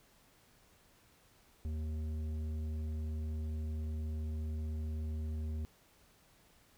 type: tone with tanh clipping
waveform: sine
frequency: 77.78 Hz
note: D#2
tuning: in tune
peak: -37 dBFS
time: 1.65-5.65 s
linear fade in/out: 0 ms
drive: 10 dB
effects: pink hiss -66 dBFS RMS until 6.77 s